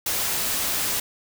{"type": "noise", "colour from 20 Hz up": "white", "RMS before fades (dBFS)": -25, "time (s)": [0.06, 1], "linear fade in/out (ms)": 5, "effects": []}